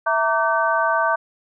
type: tone cluster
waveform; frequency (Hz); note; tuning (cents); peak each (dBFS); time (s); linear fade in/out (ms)
sine; 658 / 922 / 1160 / 1532; E5 / A#5 / D6 / G6; -3 / -19 / -22 / -40; -22; 0.06-1.16; 10
effects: none